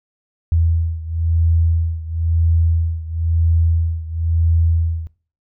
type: beating tone pair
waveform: sine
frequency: 82.3 / 83.29 Hz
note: E2 / E2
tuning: -2 / +18 cents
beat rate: 0.99 Hz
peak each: -16 / -19 dBFS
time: 0.52-5.07 s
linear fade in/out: 0 ms
effects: noise-tail reverb RT60 0.4 s tail -20 dB re dry